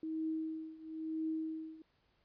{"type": "tone with tremolo", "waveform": "sine", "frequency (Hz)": 318, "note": "D#4", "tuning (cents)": 38, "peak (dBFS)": -33, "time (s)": [0.03, 1.82], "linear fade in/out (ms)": 2, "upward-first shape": "triangle", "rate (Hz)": 1, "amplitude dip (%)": 90, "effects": ["pink hiss -75 dBFS RMS until 2.24 s", "resampled to 11025 Hz"]}